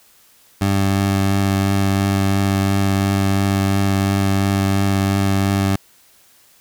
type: tone with vibrato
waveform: 20% pulse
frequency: 98 Hz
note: G2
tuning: in tune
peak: -10 dBFS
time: 0.61-5.76 s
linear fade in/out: 5 ms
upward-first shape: triangle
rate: 2.9 Hz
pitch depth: 14 cents each way
effects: white hiss -52 dBFS RMS until 6.6 s